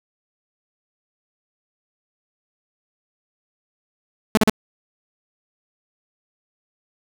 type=tone bursts; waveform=sawtooth; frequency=216.7 Hz; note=A3; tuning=26 cents flat; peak=-8 dBFS; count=3; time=4.35-4.497 s; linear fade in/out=0 ms; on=23 ms; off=39 ms; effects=none